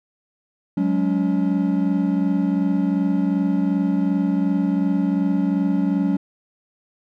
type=chord; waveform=triangle; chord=F# suspended second; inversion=none; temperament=equal with one note detuned; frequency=185 / 207.7 / 282.7 Hz; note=F#3 / G#3 / C#4; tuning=0 / 0 / +34 cents; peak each=-19 / -22 / -19 dBFS; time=0.77-6.17 s; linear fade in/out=5 ms; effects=none